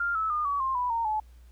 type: tone with pitch steps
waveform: sine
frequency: 1396.9 / 1303.4 / 1216.1 / 1134.6 / 1058.7 / 987.8 / 921.6 / 859.9 Hz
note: F6 / E6 / D#6 / C#6 / C6 / B5 / A#5 / A5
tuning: 0 / -20 / -40 / +40 / +20 / 0 / -20 / -40 cents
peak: -25 dBFS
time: 0-1.2 s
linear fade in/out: 5 ms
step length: 150 ms
effects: added 60 Hz sine -49 dBFS peak until 1.51 s + pink hiss -66 dBFS RMS until 1.51 s